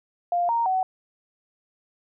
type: tone with pitch steps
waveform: sine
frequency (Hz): 700 / 930 / 751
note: F5 / A#5 / F#5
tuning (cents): +4 / -4 / +26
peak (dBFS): -20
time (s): 0.32-0.83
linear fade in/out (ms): 2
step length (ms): 170
effects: none

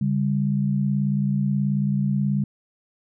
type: tone pair together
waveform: sine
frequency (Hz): 141.21 / 199.7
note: C#3 / G3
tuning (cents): +32 / +32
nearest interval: tritone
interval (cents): 600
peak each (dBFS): -22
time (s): 0.01-2.44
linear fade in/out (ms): 5
effects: none

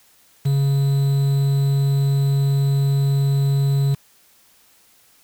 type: tone with quantisation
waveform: triangle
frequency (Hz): 138.59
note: C#3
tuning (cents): 0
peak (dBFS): -13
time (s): 0.45-3.95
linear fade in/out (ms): 10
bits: 6
effects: white hiss -55 dBFS RMS until 5.23 s

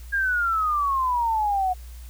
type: exponential sweep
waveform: sine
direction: down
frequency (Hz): 1637 to 726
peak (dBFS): -20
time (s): 0.12-1.74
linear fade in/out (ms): 20
effects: added 60 Hz sine -37 dBFS peak until 2.09 s + white hiss -52 dBFS RMS until 2.09 s

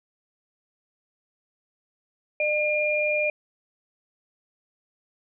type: tone pair together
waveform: sine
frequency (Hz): 602 / 2408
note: D5 / D7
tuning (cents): +43 / +43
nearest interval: 2 octaves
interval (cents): 2400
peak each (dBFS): -24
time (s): 2.4-3.3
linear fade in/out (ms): 2
effects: none

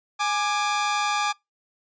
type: tone pair together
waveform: sawtooth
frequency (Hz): 830.6 / 1189.7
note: G#5 / D6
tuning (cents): 0 / +22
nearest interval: tritone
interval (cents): 622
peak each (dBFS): -21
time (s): 0.19-1.33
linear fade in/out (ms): 20
effects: noise-tail reverb RT60 0.2 s tail -26 dB re dry + resampled to 16000 Hz

